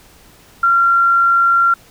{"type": "tone", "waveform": "sine", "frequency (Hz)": 1375, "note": "F6", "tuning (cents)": -27, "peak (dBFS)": -9, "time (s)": [0.63, 1.74], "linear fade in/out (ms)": 5, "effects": ["pink hiss -46 dBFS RMS until 1.9 s"]}